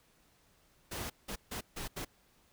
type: noise bursts at uneven times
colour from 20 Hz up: pink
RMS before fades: -40 dBFS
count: 5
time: 0.91-1.1 / 1.28-1.36 / 1.51-1.61 / 1.76-1.88 / 1.96-2.05 s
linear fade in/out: 10 ms
effects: pink hiss -68 dBFS RMS until 2.52 s